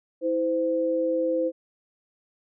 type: tone pair together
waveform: sine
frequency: 325 / 514.5 Hz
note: E4 / C5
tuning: -24 / -29 cents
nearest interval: minor sixth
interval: 795 cents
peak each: -27 / -23 dBFS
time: 0.21-1.52 s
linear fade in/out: 50 ms
effects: none